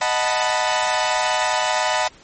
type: chord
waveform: sawtooth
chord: B dominant seventh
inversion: first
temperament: equal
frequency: 622.3 / 740 / 880 / 987.8 Hz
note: D#5 / F#5 / A5 / B5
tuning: 0 / 0 / 0 / 0 cents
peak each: -20 dBFS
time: 0.01-2.08 s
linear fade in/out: 5 ms
effects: pink hiss -48 dBFS RMS until 2.23 s + MP3 32 kbps